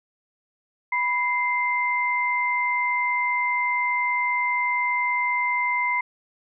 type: tone pair together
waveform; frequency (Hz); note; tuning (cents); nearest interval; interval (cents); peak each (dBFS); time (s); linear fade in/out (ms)
sine; 984 / 2085; B5 / C7; -7 / -7; octave + minor second; 1300; -24 / -23; 0.92-6.01; 5
effects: none